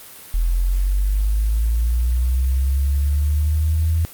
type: linear sweep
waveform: sine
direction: up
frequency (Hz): 40.92 to 82.41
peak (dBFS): -15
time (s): 0.34-4.05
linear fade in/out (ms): 0
effects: white hiss -40 dBFS RMS until 4.13 s + Opus 32 kbps